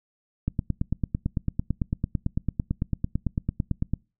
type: click train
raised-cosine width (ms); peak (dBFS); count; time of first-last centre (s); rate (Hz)
5; -12; 32; 0.48-3.936; 8.97
effects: noise-tail reverb RT60 0.3 s tail -26 dB re dry